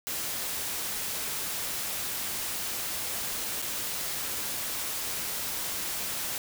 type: noise with dropouts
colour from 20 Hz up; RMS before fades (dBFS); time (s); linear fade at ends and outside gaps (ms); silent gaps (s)
white; -33; 0.07-6.38; 0; 3.618-3.624
effects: none